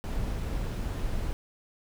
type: noise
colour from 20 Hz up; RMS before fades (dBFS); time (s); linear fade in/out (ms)
brown; -31; 0.04-1.33; 0
effects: none